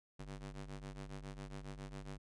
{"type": "ring-modulated tone", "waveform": "sawtooth", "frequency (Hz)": 97.9, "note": "G2", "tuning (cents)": -2, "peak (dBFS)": -39, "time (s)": [0.19, 2.18], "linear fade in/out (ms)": 10, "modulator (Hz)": 52.6, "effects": ["resampled to 22050 Hz"]}